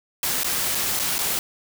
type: noise with dropouts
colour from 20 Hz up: white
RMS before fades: -24 dBFS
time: 0.23-1.39 s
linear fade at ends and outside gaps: 1 ms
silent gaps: 0.434-0.444 / 0.749-0.752 / 0.992-0.997 / 1.182-1.189 s
effects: none